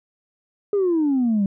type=exponential sweep; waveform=sine; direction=down; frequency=418 to 192.2 Hz; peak=-15 dBFS; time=0.73-1.46 s; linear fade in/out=2 ms; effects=tanh soft clip ceiling -14 dBFS